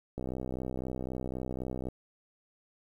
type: click train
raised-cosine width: 2 ms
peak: -23 dBFS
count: 110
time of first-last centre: 0.18-1.886 s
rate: 63.9 Hz
effects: 10-bit